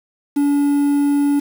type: tone with quantisation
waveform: triangle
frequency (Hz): 286.1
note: D4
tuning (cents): -45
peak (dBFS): -11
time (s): 0.36-1.4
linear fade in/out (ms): 10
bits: 6
effects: none